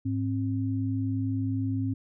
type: tone pair together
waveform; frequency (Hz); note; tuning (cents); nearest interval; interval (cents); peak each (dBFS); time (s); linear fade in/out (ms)
sine; 105.52 / 265.9; G#2 / C4; +28 / +28; octave + major third; 1600; -28 / -29; 0.05-1.94; 10
effects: none